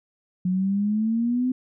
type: exponential sweep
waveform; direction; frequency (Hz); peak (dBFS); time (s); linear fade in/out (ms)
sine; up; 180.3 to 257.8; -20; 0.45-1.52; 5
effects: none